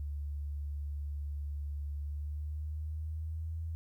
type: tone with pitch glide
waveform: sine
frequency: 72.4 to 81.27 Hz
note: D2 to E2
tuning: -24 to -24 cents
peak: -35 dBFS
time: 0-3.75 s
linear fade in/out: 0 ms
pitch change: +200 cents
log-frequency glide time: 1.98-3.61 s
effects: 12-bit